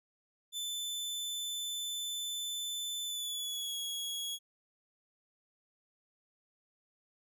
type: tone with pitch glide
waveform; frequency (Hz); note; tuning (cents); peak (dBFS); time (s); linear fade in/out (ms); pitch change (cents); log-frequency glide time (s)
sawtooth; 3520 to 3332; A7 to G#7; 0 to +5; -33; 0.52-4.39; 50; -95; 3.05-3.75
effects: none